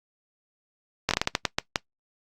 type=slowing click train; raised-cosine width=0.2 ms; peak=-4 dBFS; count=10; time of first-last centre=1.09-1.758 s; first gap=20 ms; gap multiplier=1.31; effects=noise-tail reverb RT60 0.1 s tail -20 dB re dry + Opus 48 kbps